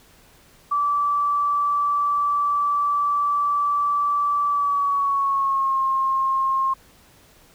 sine tone with pitch glide, 1159 to 1069 Hz, D6 to C6, -23 to +37 cents, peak -18 dBFS, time 0.71-6.74 s, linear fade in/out 10 ms, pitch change -140 cents, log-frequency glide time 4.48-5.81 s, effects pink hiss -53 dBFS RMS until 7.54 s

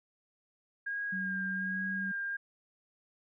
sine tone with vibrato, 1622 Hz, G#6, 41 cents flat, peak -33 dBFS, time 0.86-2.37 s, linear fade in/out 10 ms, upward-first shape sine, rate 1.3 Hz, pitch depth 23 cents each way
sine tone with pitch glide, 188.2 to 191.16 Hz, F#3 to G3, +30 to -43 cents, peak -37 dBFS, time 1.12-2.12 s, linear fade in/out 10 ms, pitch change +27 cents, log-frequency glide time 1.72-1.85 s
effects none

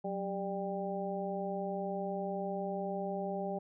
harmonic tone with a mistuned harmonic, 198 Hz, G3, 18 cents sharp, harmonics 1 / 2 / 3 / 4, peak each -39 / -40 / -39 / -40 dBFS, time 0.04-3.59 s, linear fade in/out 10 ms, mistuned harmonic 1, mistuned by -110 cents, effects none

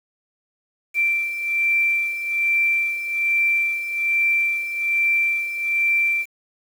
sine beating tone pair, 2349 / 2350.2 Hz, D7 / D7, 0 / +1 cents, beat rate 1.2 Hz, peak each -19 / -25 dBFS, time 0.94-6.26 s, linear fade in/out 50 ms, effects 7-bit

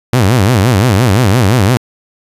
sawtooth tone with vibrato, 110 Hz, A2, in tune, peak -3 dBFS, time 0.13-1.77 s, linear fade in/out 0 ms, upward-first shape sine, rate 5.8 Hz, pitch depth 290 cents each way, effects resampled to 32000 Hz

